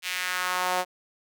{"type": "tone with high-pass filter sweep", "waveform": "sawtooth", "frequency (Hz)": 182, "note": "F#3", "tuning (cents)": -28, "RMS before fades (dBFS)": -28, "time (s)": [0.02, 0.85], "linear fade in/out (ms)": 50, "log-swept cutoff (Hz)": [2600, 640], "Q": 1.8, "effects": []}